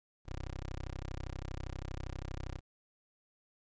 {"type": "tone", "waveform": "15% pulse", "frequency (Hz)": 32.52, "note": "C1", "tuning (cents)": -10, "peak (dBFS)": -33, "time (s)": [0.25, 2.61], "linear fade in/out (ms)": 50, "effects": ["resampled to 16000 Hz", "12-bit"]}